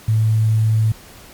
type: tone with quantisation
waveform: sine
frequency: 110 Hz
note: A2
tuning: in tune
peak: -12 dBFS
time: 0.08-0.92 s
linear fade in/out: 5 ms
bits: 7
effects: pink hiss -42 dBFS RMS until 1.33 s + MP3 96 kbps